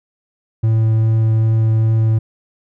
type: tone with vibrato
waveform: triangle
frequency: 111.2 Hz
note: A2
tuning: 19 cents sharp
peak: -9 dBFS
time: 0.63-2.19 s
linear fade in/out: 10 ms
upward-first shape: triangle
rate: 2.5 Hz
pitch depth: 8 cents each way
effects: none